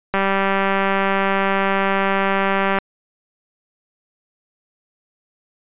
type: click train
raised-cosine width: 0.5 ms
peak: -4 dBFS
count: 517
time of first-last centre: 0.14-2.786 s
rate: 195 Hz
effects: resampled to 8000 Hz